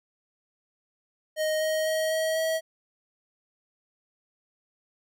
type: tone with pitch steps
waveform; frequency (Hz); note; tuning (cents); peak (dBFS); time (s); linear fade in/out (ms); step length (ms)
square; 622.3 / 627.4 / 632.4 / 637.6 / 642.8; D#5 / D#5 / D#5 / D#5 / E5; 0 / +14 / +28 / +42 / -44; -25; 1.36-2.61; 50; 250
effects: none